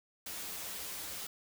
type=noise with comb filter; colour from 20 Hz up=white; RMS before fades=-42 dBFS; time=0.26-1.27 s; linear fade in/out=5 ms; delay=8.1 ms; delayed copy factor=-0.75; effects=none